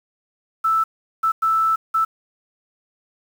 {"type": "tone bursts at uneven times", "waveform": "sine", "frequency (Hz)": 1318.5, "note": "E6", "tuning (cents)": 0, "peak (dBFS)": -15, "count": 4, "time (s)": [[0.64, 0.84], [1.23, 1.32], [1.42, 1.76], [1.94, 2.05]], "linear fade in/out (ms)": 10, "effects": ["7-bit"]}